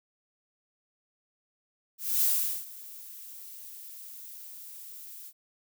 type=noise with ADSR envelope; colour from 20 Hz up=violet; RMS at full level=-24 dBFS; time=1.98-5.33 s; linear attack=250 ms; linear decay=420 ms; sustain=-21 dB; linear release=54 ms; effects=none